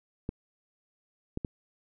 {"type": "clicks", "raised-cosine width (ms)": 3, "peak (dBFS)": -19, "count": 3, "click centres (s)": [0.291, 1.374, 1.448], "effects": []}